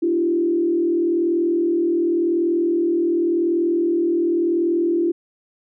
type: tone with frequency modulation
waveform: sine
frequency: 340 Hz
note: F4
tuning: 46 cents flat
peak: -16 dBFS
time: 0.02-5.12 s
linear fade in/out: 10 ms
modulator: 40.9 Hz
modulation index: 0.72
effects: none